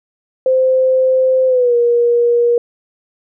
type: tone with pitch glide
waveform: sine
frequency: 519 to 475.9 Hz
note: C5 to A#4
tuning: -14 to +36 cents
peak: -9 dBFS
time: 0.46-2.58 s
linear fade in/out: 2 ms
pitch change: -150 cents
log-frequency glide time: 1.47-1.75 s
effects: none